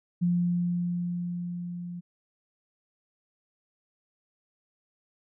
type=tone with level ramp; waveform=sine; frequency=175.2 Hz; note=F3; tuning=6 cents sharp; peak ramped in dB=-21 to -35 dBFS; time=0.21-2.01 s; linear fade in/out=20 ms; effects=none